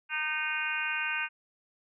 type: harmonic tone with a mistuned harmonic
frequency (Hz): 308.6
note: D#4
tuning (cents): -14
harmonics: 3 / 4 / 5 / 6 / 7 / 8 / 9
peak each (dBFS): -41 / -42 / -33 / -42 / -39 / -34 / -37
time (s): 0.09-1.29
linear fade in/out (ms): 50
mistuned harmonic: 4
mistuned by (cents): -24
effects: none